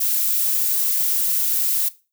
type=noise; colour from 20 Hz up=violet; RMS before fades=-20 dBFS; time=0-1.89 s; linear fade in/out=10 ms; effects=noise-tail reverb RT60 0.3 s tail -18 dB re dry